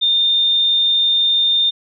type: tone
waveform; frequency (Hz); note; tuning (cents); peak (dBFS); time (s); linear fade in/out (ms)
sine; 3623; A7; +50; -12; 0.01-1.71; 20
effects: none